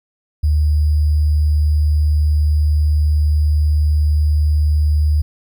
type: tone with sample-and-hold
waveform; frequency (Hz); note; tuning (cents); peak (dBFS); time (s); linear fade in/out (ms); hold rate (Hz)
sine; 75.3; D2; +44; -11; 0.43-5.22; 10; 4900
effects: none